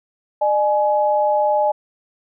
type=tone pair together; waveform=sine; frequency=603.9 / 842 Hz; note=D5 / G#5; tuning=+48 / +24 cents; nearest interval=tritone; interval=576 cents; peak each=-17 dBFS; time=0.41-1.72 s; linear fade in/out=10 ms; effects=none